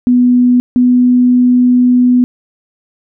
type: tone pair in turn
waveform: sine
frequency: 246.9 / 248 Hz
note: B3 / B3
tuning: 0 / +7 cents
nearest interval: unison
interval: 7 cents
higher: second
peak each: -5 dBFS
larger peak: neither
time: 0.07-0.6 / 0.76-2.24 s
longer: second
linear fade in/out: 0 ms
effects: none